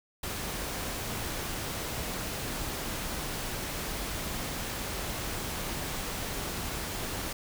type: noise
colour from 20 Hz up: pink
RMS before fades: -35 dBFS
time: 0.23-7.33 s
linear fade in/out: 5 ms
effects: none